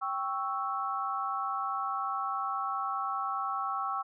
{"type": "chord", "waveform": "sine", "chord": "C# diminished", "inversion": "second", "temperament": "equal", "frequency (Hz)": [784, 1108.7, 1318.5], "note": ["G5", "C#6", "E6"], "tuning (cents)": [0, 0, 0], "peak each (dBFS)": [-36, -34, -34], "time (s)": [0.01, 4.03], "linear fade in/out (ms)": 20, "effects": []}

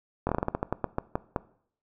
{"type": "slowing click train", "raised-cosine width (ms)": 1, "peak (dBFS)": -12, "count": 14, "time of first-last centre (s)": [0.27, 1.362], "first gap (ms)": 21, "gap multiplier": 1.21, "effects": ["noise-tail reverb RT60 0.6 s tail -19 dB re dry"]}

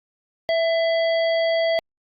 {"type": "harmonic tone with a mistuned harmonic", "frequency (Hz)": 659.3, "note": "E5", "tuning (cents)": 0, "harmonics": [1, 3, 5, 7], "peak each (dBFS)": [-18, -28, -32, -35], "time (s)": [0.49, 1.79], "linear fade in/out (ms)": 0, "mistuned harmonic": 3, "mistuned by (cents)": 24, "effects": ["Opus 48 kbps"]}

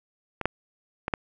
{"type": "clicks", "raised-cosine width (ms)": 0.5, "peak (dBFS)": [-15, -7, -13, -9], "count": 4, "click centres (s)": [0.413, 0.456, 1.081, 1.138], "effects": []}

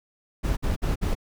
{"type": "noise bursts", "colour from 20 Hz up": "brown", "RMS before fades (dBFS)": -24, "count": 4, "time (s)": [0.43, 1.152], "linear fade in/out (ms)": 20, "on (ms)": 140, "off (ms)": 54, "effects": []}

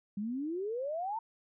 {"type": "exponential sweep", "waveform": "sine", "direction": "up", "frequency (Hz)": [196, 925], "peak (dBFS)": -33, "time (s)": [0.17, 1.19], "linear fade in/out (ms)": 5, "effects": []}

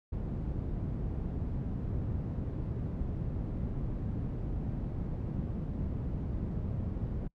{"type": "low-pass noise", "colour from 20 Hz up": "white", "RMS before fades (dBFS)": -35, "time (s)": [0.12, 7.28], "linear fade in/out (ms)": 10, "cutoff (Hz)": 150, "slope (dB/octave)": 12, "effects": ["noise-tail reverb RT60 0.1 s tail -26 dB re dry"]}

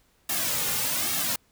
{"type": "noise with flanger", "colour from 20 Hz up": "white", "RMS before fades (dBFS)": -27, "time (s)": [0.29, 1.36], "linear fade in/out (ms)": 5, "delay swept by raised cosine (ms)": [2, 3.1], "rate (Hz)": 1.2, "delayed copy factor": -0.85, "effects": ["pink hiss -65 dBFS RMS until 1.51 s"]}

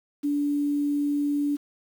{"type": "tone with quantisation", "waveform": "sine", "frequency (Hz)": 289.2, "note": "D4", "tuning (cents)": -27, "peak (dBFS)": -22, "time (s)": [0.23, 1.57], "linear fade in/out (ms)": 20, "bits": 8, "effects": []}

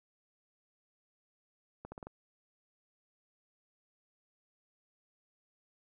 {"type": "accelerating click train", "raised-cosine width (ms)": 1, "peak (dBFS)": -30, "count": 5, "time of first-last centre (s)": [1.85, 2.07], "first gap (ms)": 70, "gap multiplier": 0.84, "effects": []}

